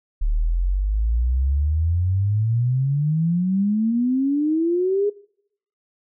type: exponential sweep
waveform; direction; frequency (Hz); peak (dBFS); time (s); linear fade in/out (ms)
sine; up; 36 to 417.7; -17; 0.21-5.1; 10
effects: noise-tail reverb RT60 0.7 s tail -23 dB re dry